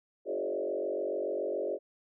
sine tone with frequency modulation, 481.8 Hz, B4, 43 cents flat, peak -30 dBFS, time 0.25-1.79 s, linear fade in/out 50 ms, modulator 47 Hz, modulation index 2.8, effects none

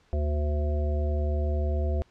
harmonic tone with a mistuned harmonic, 74.1 Hz, D2, 16 cents sharp, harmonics 1 / 3 / 5 / 7 / 9, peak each -24 / -39 / -37 / -38 / -37 dBFS, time 0.13-2.02 s, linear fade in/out 0 ms, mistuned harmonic 3, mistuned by +20 cents, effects pink hiss -63 dBFS RMS until 2.1 s + low-pass 5000 Hz 12 dB/octave

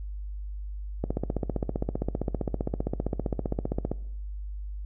click train, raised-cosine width 2 ms, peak -14 dBFS, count 45, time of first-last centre 1.04-3.916 s, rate 15.3 Hz, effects noise-tail reverb RT60 0.7 s tail -20 dB re dry + added 50 Hz sine -33 dBFS peak until 4.85 s

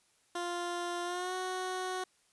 15% pulse tone with pitch glide, 349.2 to 370 Hz, F4 to F#4, 0 to 0 cents, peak -28 dBFS, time 0.35-2.04 s, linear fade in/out 5 ms, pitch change +100 cents, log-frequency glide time 1.04-1.34 s, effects white hiss -70 dBFS RMS until 2.32 s + resampled to 24000 Hz

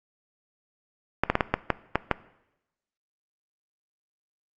clicks, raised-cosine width 0.5 ms, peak -5 dBFS, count 8, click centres 1.236 / 1.3 / 1.354 / 1.408 / 1.54 / 1.703 / 1.956 / 2.113 s, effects noise-tail reverb RT60 0.9 s tail -18 dB re dry + Opus 48 kbps

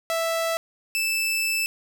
sawtooth tone pair in turn, 659.3 / 2637 Hz, E5 / E7, 0 / 0 cents, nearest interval 2 octaves, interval 2400 cents, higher second, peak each -19 / -19 dBFS, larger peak neither, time 0.1-0.57 / 0.95-1.66 s, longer second, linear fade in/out 0 ms, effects none

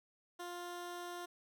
15% pulse tone, 351.3 Hz, F4, 10 cents sharp, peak -37 dBFS, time 0.39-1.26 s, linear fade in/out 10 ms, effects none

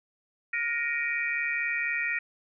sine tone cluster, 1423 / 1873 / 2311 / 2455 Hz, F6 / A#6 / D7 / D#7, +32 / +8 / -28 / -24 cents, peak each -36 / -29 / -33 / -34 dBFS, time 0.53-2.19 s, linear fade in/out 5 ms, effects none

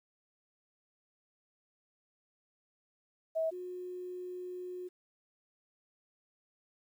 sine tone pair in turn, 645 / 362 Hz, E5 / F#4, -38 / -38 cents, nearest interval minor seventh, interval 1000 cents, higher first, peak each -29 / -39 dBFS, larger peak first, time 3.35-3.51 / 3.51-4.89 s, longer second, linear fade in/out 20 ms, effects 11-bit

